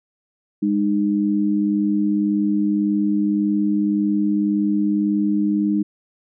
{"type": "tone pair together", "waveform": "sine", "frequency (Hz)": [204.2, 306], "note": ["G#3", "D#4"], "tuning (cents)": [-29, -29], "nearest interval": "perfect fifth", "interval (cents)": 700, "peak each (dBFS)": -19, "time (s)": [0.62, 5.83], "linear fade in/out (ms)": 10, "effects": []}